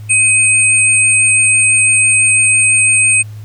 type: tone pair together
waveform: sine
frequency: 2526 / 8553 Hz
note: D#7 / C9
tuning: +26 / +37 cents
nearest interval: octave + major sixth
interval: 2111 cents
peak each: -10 dBFS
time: 0.09-3.23 s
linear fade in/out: 20 ms
effects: added 106 Hz sine -26 dBFS peak until 3.44 s + pink hiss -46 dBFS RMS until 3.44 s